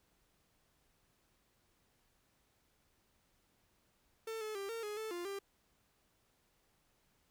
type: tone with pitch steps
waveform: 45% pulse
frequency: 447 / 431.3 / 395.3 / 457.1 / 418.3 / 438.7 / 349.4 / 396.2 Hz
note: A4 / A4 / G4 / A#4 / G#4 / A4 / F4 / G4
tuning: +27 / -35 / +15 / -34 / +12 / -5 / +1 / +18 cents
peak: -40 dBFS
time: 4.27-5.39 s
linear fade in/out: 5 ms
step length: 140 ms
effects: pink hiss -75 dBFS RMS until 7.3 s